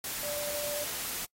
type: tone in noise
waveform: sine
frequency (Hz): 587.3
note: D5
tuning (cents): 0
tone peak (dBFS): -36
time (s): 0.23-0.84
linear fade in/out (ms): 2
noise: white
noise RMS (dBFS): -36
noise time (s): 0.04-1.25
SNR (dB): -3
effects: noise-tail reverb RT60 0.1 s tail -25 dB re dry + AAC 48 kbps